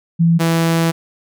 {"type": "tone pair in turn", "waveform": ["sine", "sawtooth"], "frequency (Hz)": [167.1, 165.37], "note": ["E3", "E3"], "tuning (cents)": [24, 6], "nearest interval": "unison", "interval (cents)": 18, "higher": "first", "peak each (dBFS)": -9, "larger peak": "neither", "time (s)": [[0.19, 0.39], [0.39, 0.92]], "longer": "second", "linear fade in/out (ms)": 20, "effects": []}